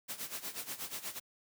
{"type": "noise with tremolo", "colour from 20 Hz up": "white", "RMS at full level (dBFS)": -39, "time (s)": [0.08, 1.2], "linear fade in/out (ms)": 20, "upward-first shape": "sine", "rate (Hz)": 8.3, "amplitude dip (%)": 80, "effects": ["high-pass 100 Hz 12 dB/octave"]}